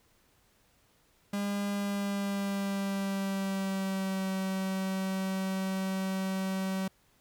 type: tone with pitch glide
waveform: 45% pulse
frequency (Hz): 201.9 to 190.57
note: G#3 to G3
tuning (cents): -49 to -49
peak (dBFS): -30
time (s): 1.33-6.88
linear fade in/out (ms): 5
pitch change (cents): -100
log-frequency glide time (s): 1.72-4.31
effects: pink hiss -67 dBFS RMS until 7.2 s